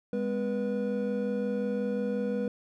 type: tone cluster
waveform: triangle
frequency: 204.4 / 250 / 486.4 Hz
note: G#3 / B3 / B4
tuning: -27 / +21 / -26 cents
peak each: -29 / -34 / -29 dBFS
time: 0.13-2.48 s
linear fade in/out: 2 ms
effects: none